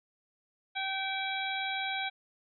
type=harmonic tone with a mistuned harmonic; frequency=773 Hz; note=G5; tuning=24 cents flat; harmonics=1 / 2 / 3 / 4 / 5; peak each=-36 / -39 / -36 / -40 / -40 dBFS; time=0.75-2.1 s; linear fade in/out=20 ms; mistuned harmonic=4; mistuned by=+120 cents; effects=none